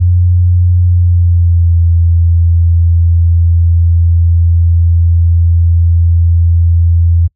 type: tone with pitch glide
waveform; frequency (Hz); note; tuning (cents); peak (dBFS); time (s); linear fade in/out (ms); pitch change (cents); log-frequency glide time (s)
sine; 88.7 to 84.5; F2 to E2; +27 to +43; -5; 0-7.28; 20; -84; 0.85-1.78
effects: noise-tail reverb RT60 0.1 s tail -24 dB re dry